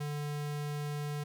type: tone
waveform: square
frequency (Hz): 147.1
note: D3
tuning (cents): +3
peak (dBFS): -35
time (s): 0-1.24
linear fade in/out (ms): 10
effects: none